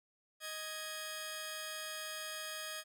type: tone pair together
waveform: 10% pulse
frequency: 625 / 1658 Hz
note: D#5 / G#6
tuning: +8 / -3 cents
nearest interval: octave + perfect fourth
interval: 1689 cents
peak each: -36 / -35 dBFS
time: 0.4-2.84 s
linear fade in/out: 50 ms
effects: none